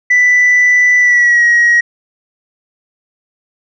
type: tone with pitch glide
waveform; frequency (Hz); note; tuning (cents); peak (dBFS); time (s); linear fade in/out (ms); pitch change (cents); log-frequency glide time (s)
sine; 1982 to 1896.9; B6 to A#6; +6 to +30; -4; 0.1-1.81; 10; -76; 0.99-1.44
effects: tanh soft clip ceiling -4 dBFS